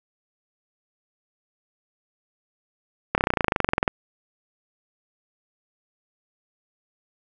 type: slowing click train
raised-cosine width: 0.5 ms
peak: -4 dBFS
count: 20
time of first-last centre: 3.15-3.878 s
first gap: 29 ms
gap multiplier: 1.03
effects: none